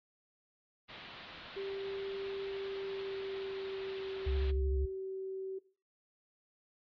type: low-pass noise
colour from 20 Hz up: white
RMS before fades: -50 dBFS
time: 0.88-4.52 s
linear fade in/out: 20 ms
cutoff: 4000 Hz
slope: 48 dB/octave
type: tone with pitch glide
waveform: sine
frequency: 392 to 382.2 Hz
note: G4 to G4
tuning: 0 to -44 cents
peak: -37 dBFS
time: 1.56-5.59 s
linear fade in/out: 10 ms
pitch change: -44 cents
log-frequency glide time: 2.43-4.98 s
type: tone with vibrato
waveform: sine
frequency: 68 Hz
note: C#2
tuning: 33 cents flat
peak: -30 dBFS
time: 4.26-4.86 s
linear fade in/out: 10 ms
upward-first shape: triangle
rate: 13 Hz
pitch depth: 110 cents each way
effects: noise-tail reverb RT60 0.4 s tail -19 dB re dry + MP3 48 kbps